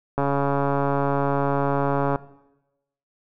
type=click train; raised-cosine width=1 ms; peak=-9 dBFS; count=278; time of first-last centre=0.18-2.159 s; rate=140 Hz; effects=noise-tail reverb RT60 0.9 s tail -17 dB re dry